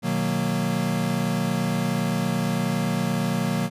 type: chord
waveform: square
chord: B major seventh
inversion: none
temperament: equal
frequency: 123.47 / 155.56 / 185 / 233.1 Hz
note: B2 / D#3 / F#3 / A#3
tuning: 0 / 0 / 0 / 0 cents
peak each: -31 / -29 / -27 / -28 dBFS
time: 0.02-3.7 s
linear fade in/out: 50 ms
effects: resampled to 32000 Hz